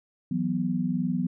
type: chord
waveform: sine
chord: E suspended second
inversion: none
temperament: equal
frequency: 164.81 / 185 / 246.9 Hz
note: E3 / F#3 / B3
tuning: 0 / 0 / 0 cents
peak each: -30 / -28 / -28 dBFS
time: 0.31-1.27 s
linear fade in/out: 5 ms
effects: none